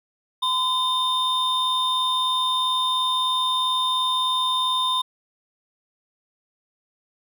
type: tone pair together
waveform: triangle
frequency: 1021 / 3638 Hz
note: C6 / A#7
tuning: -43 / -43 cents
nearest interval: octave + minor seventh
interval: 2200 cents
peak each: -21 dBFS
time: 0.42-5.02 s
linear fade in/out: 10 ms
effects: none